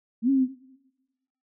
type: linear two-way sweep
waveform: sine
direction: up then down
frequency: 210.6 to 276.5 to 250.9 Hz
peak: -18 dBFS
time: 0.22-0.48 s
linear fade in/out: 50 ms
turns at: 0.3 s
effects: noise-tail reverb RT60 1.0 s tail -19 dB re dry